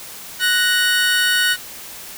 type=tone pair together; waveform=25% pulse; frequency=1480 / 1864.7 Hz; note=F#6 / A#6; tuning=0 / 0 cents; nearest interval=major third; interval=400 cents; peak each=-12 / -17 dBFS; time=0.39-1.57 s; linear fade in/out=50 ms; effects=white hiss -35 dBFS RMS until 2.17 s